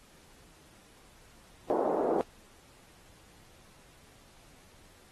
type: band-pass noise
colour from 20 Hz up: pink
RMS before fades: -29 dBFS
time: 1.7-2.21 s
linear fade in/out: 0 ms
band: 320 to 790 Hz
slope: 24 dB/octave
effects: pink hiss -59 dBFS RMS until 5.11 s + AAC 32 kbps